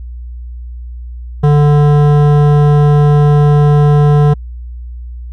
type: tone with hard clipping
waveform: sine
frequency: 146.83 Hz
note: D3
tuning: in tune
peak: -7 dBFS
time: 1.43-4.34 s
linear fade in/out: 10 ms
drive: 14 dB
effects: added 60 Hz sine -23 dBFS peak until 5.32 s